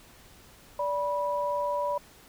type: tone pair together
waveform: sine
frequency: 581.5 / 978 Hz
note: D5 / B5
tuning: -17 / -17 cents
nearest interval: major sixth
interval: 900 cents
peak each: -29 / -29 dBFS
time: 0.79-1.98 s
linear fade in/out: 5 ms
effects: pink hiss -54 dBFS RMS until 2.28 s